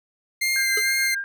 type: tone with vibrato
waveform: sawtooth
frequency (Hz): 2100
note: C7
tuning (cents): +6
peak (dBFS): -17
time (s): 0.41-1.15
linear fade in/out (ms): 10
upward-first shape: sine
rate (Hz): 2.2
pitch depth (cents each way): 17
type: tone with tremolo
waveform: sine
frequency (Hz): 1600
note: G6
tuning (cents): +35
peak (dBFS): -23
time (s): 0.56-1.24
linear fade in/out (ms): 0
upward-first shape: triangle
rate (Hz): 6.9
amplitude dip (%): 70
type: tone with exponential decay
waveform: square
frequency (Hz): 426.6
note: G#4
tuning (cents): +46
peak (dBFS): -25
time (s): 0.77-0.85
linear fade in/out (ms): 5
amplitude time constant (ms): 16
effects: none